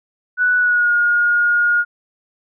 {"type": "tone with pitch glide", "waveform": "sine", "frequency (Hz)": [1480, 1430.4], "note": ["F#6", "F6"], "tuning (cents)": [0, 41], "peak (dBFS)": -12, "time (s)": [0.37, 1.85], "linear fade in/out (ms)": 50, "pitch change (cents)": -59, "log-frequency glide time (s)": [0.57, 0.93], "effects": []}